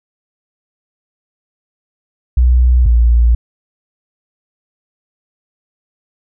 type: tone pair in turn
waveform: sine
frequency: 61.74 / 58.46 Hz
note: B1 / A#1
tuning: 0 / +6 cents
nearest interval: minor second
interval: 94 cents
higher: first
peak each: -6 dBFS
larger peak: neither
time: 2.37-2.86 / 2.86-3.35 s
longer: neither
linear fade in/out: 5 ms
effects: none